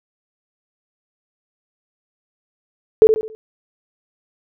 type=tone with echo; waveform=sine; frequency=437.9 Hz; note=A4; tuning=8 cents flat; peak=-3 dBFS; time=3.02-3.07 s; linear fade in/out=0 ms; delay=70 ms; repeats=4; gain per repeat=-8 dB; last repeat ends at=3.35 s; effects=none